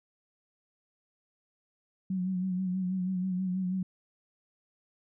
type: tone with vibrato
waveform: sine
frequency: 185 Hz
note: F#3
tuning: in tune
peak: -28 dBFS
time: 2.1-3.83 s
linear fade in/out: 5 ms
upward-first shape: sine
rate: 6.2 Hz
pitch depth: 45 cents each way
effects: none